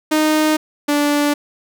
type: tone pair in turn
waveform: sawtooth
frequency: 308.8 / 291.5 Hz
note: D#4 / D4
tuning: -13 / -13 cents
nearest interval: minor second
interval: 100 cents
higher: first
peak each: -9 / -10 dBFS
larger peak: first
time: 0.11-0.57 / 0.88-1.34 s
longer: neither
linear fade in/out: 10 ms
effects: none